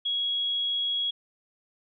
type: tone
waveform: sine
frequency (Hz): 3322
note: G#7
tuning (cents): 0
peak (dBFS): -25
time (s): 0.05-1.11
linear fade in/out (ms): 10
effects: none